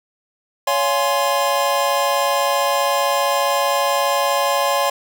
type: chord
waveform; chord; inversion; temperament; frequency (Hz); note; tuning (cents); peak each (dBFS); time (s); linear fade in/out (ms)
square; Db major seventh; none; equal with one note detuned; 563.1 / 698.5 / 830.6 / 1046.5; Db5 / F5 / Ab5 / C6; +27 / 0 / 0 / 0; -21 / -25 / -24 / -21; 0.67-4.9; 5
effects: none